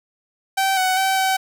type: tone with pitch steps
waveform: sawtooth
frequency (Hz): 773 / 747 / 768 / 763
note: G5 / F#5 / G5 / G5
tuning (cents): -24 / +16 / -36 / -47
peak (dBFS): -13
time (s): 0.57-1.37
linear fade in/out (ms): 10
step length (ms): 200
effects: none